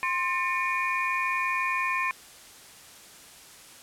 sine tone cluster, 1051 / 1797 / 2223 / 2432 Hz, C6 / A6 / C#7 / D#7, +7 / +36 / +4 / -40 cents, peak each -28 / -32 / -34 / -30 dBFS, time 0.03-2.11 s, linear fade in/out 0 ms, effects white hiss -49 dBFS RMS until 3.82 s + low-pass 11000 Hz 12 dB/octave

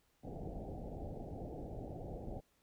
pink low-pass noise, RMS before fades -45 dBFS, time 0.23-2.41 s, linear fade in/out 20 ms, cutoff 800 Hz, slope 96 dB/octave, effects pink hiss -75 dBFS RMS until 2.62 s

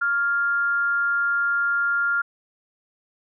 sine tone with amplitude modulation, 1400 Hz, F6, 4 cents sharp, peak -17 dBFS, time 0.01-2.22 s, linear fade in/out 10 ms, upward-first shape sine, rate 270 Hz, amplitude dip 45%, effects none

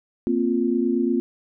sine chord, Bb suspended second, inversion none, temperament equal, 233.1 / 261.6 / 349.2 Hz, Bb3 / C4 / F4, 0 / 0 / 0 cents, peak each -23 dBFS, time 0.27-1.2 s, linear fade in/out 0 ms, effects none

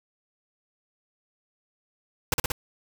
pink noise with echo, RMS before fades -23 dBFS, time 2.32-2.34 s, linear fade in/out 2 ms, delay 60 ms, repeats 3, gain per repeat -2 dB, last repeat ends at 2.52 s, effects none

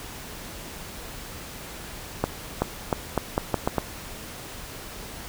accelerating click train, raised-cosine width 1 ms, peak -7 dBFS, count 8, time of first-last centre 2.24-3.782 s, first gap 380 ms, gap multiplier 0.81, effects pink hiss -39 dBFS RMS until 5.28 s

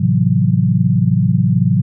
sine chord, F# half-diminished seventh, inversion first, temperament just, 111 / 133.2 / 166.5 / 185 Hz, A2 / C3 / E3 / F#3, +16 / +31 / +18 / 0 cents, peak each -16 dBFS, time 0-1.82 s, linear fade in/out 10 ms, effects none

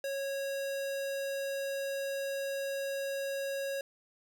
square tone, 550 Hz, C#5, 14 cents flat, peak -34 dBFS, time 0.04-3.81 s, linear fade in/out 2 ms, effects none

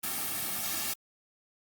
white noise with comb filter, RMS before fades -33 dBFS, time 0.03-0.94 s, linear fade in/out 10 ms, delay 2 ms, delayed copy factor -0.75, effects Opus 32 kbps

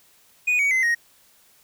triangle tone with pitch steps, 2472 / 2254 / 2055 / 1873.4 Hz, D#7 / C#7 / C7 / A#6, -12 / +28 / -32 / +8 cents, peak -16 dBFS, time 0.47-0.95 s, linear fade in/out 10 ms, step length 120 ms, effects white hiss -57 dBFS RMS until 1.63 s

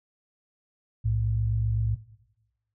sine tone pair together, 61.17 / 109.1 Hz, B1 / A2, -16 / -14 cents, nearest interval minor seventh, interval 1002 cents, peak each -29 / -23 dBFS, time 1.04-1.96 s, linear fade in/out 20 ms, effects noise-tail reverb RT60 1.0 s tail -17 dB re dry

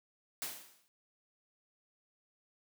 white noise with exponential decay, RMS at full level -37 dBFS, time 0.42-0.88 s, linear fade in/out 0 ms, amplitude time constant 100 ms, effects high-pass 150 Hz 12 dB/octave

